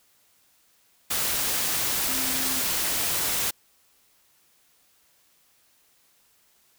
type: tone in noise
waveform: sine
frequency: 261.6 Hz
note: C4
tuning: in tune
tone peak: -36 dBFS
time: 2.08-2.61 s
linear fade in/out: 10 ms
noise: white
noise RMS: -26 dBFS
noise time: 1.1-3.51 s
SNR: -13 dB
effects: white hiss -63 dBFS RMS until 6.78 s